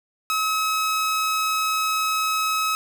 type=tone; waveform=sawtooth; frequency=1282 Hz; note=E6; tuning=49 cents flat; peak=-17 dBFS; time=0.3-2.75 s; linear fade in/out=0 ms; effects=none